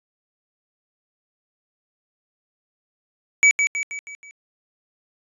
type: tone with echo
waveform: square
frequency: 2284 Hz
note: D7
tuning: 49 cents flat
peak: -11 dBFS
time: 3.43-3.51 s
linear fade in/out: 0 ms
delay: 160 ms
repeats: 5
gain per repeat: -6 dB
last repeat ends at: 4.31 s
effects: resampled to 22050 Hz